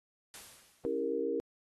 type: noise with exponential decay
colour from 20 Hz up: white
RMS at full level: -47 dBFS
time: 0.34-1.22 s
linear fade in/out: 0 ms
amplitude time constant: 190 ms
type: chord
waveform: sine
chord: C# diminished seventh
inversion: none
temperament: equal with one note detuned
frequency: 277.2 / 329.6 / 399.5 / 466.2 Hz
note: C#4 / E4 / G4 / Bb4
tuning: 0 / 0 / +33 / 0 cents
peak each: -39 / -38 / -37 / -33 dBFS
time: 0.85-1.4 s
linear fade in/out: 0 ms
effects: AAC 32 kbps

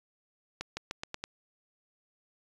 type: accelerating click train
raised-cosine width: 0.2 ms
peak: -18 dBFS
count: 6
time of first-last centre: 0.61-1.24 s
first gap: 160 ms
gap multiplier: 0.88
effects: resampled to 24000 Hz

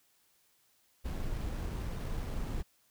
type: noise with sample-and-hold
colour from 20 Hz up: brown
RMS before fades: -36 dBFS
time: 1.04-2.63 s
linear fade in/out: 20 ms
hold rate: 7350 Hz
effects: white hiss -70 dBFS RMS until 2.9 s

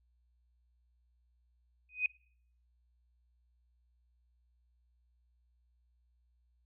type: tone with exponential growth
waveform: sine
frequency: 2500 Hz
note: D#7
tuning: 8 cents sharp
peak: -24 dBFS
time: 1.89-2.06 s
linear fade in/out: 2 ms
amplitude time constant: 35 ms
effects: noise-tail reverb RT60 0.6 s tail -25 dB re dry + added 60 Hz sine -69 dBFS peak until 6.65 s

